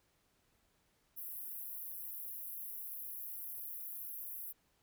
pink high-pass noise, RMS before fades -45 dBFS, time 1.16-4.53 s, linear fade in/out 20 ms, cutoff 11000 Hz, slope 96 dB/octave, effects pink hiss -75 dBFS RMS until 4.82 s

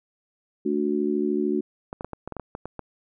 harmonic tone, 73.42 Hz, D2, in tune, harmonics 3 / 4 / 5, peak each -27 / -26 / -25 dBFS, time 0.65-1.61 s, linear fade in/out 10 ms
clicks, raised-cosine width 1 ms, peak -19 dBFS, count 11, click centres 1.929 / 2.009 / 2.046 / 2.133 / 2.276 / 2.323 / 2.367 / 2.397 / 2.551 / 2.656 / 2.793 s
effects none

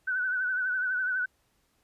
sine tone with vibrato, 1500 Hz, F#6, 23 cents sharp, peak -26 dBFS, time 0.07-1.26 s, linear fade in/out 10 ms, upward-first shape triangle, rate 12 Hz, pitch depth 64 cents each way, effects pink hiss -71 dBFS RMS until 1.83 s + resampled to 32000 Hz

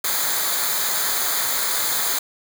white noise with comb filter, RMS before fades -22 dBFS, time 0.04-2.19 s, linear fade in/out 5 ms, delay 0.36 ms, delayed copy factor -0.75, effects none

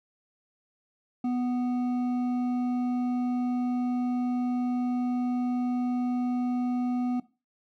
sine tone with hard clipping, 247.3 Hz, B3, 3 cents sharp, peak -27 dBFS, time 1.24-7.2 s, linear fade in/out 5 ms, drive 7 dB, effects noise-tail reverb RT60 0.3 s tail -18 dB re dry

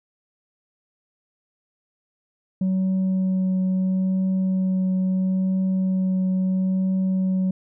sine tone with vibrato, 187.6 Hz, F#3, 24 cents sharp, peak -16 dBFS, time 2.61-7.51 s, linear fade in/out 5 ms, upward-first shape triangle, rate 0.75 Hz, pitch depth 11 cents each way, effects tanh soft clip ceiling -18 dBFS

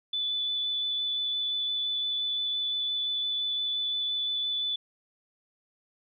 sine tone with vibrato, 3482 Hz, A7, 19 cents flat, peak -27 dBFS, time 0.13-4.76 s, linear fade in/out 5 ms, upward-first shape sine, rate 5.8 Hz, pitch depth 8 cents each way, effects none

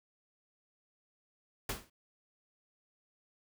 pink noise with exponential decay, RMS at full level -32 dBFS, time 1.69-1.9 s, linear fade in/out 5 ms, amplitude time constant 45 ms, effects none

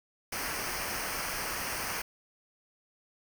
pink noise with comb filter, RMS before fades -35 dBFS, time 0.32-2.02 s, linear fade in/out 5 ms, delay 0.27 ms, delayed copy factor -0.7, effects none

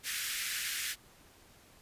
pink high-pass noise, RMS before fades -36 dBFS, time 0.03-0.96 s, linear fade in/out 50 ms, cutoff 1500 Hz, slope 48 dB/octave, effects pink hiss -60 dBFS RMS until 1.81 s + resampled to 32000 Hz

